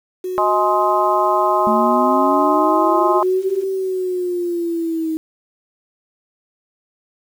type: tone with pitch glide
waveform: sine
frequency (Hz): 367.9 to 372.4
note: F#4 to F#4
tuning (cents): -10 to +11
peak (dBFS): -21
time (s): 0.24-3.64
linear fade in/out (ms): 5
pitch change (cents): +21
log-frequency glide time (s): 1.95-3.37
type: harmonic tone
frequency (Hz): 209.4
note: G#3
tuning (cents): +15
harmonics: 3 / 4 / 5 / 6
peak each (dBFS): -19 / -20 / -17 / -23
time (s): 0.38-3.23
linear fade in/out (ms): 0
type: linear two-way sweep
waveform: sine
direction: up then down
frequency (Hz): 218 to 392 to 316.1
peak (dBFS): -18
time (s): 1.67-5.17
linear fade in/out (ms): 0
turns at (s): 3.53
effects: 7-bit